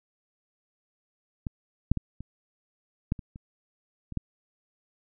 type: clicks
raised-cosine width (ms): 5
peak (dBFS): -19 / -8 / -16 / -26 / -13 / -27 / -30 / -26 / -15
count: 9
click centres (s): 1.468 / 1.916 / 1.973 / 2.206 / 3.121 / 3.192 / 3.359 / 4.123 / 4.173
effects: none